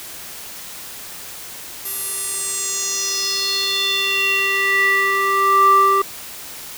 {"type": "tone with band-pass filter sweep", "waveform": "square", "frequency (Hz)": 392, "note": "G4", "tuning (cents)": 0, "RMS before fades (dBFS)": -18, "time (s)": [1.85, 6.02], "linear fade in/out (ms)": 5, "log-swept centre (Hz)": [12000, 970], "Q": 4.5, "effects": ["white hiss -34 dBFS RMS until 6.77 s"]}